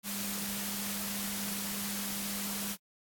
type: tone in noise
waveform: sine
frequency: 201.1 Hz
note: G3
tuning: 44 cents sharp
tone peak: -39 dBFS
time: 0.03-2.77 s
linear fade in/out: 50 ms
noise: white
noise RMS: -37 dBFS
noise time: 0.03-2.77 s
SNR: -5 dB
effects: AAC 64 kbps